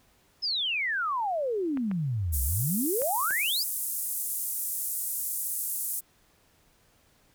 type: exponential two-way sweep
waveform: sine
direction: down then up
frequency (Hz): 5290 to 61.74 to 5290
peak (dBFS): -26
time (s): 0.42-3.64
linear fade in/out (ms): 20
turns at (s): 2.43
type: clicks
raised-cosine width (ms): 0.5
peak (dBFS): -25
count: 4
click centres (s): 1.773 / 1.914 / 3.019 / 3.308
type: band-pass noise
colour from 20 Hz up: pink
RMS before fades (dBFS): -32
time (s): 2.32-6.01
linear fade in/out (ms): 20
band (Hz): 9400 to 16000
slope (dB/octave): 24
effects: pink hiss -64 dBFS RMS until 7.34 s